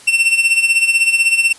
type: tone with tremolo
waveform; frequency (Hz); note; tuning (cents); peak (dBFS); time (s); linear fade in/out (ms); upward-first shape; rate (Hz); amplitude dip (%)
45% pulse; 2700; E7; +41; -8; 0.07-1.53; 10; sine; 16; 70
effects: white hiss -41 dBFS RMS until 1.58 s + resampled to 24000 Hz